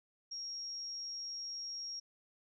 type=tone; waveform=sine; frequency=5588 Hz; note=F8; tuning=in tune; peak=-40 dBFS; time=0.31-2 s; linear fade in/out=10 ms; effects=none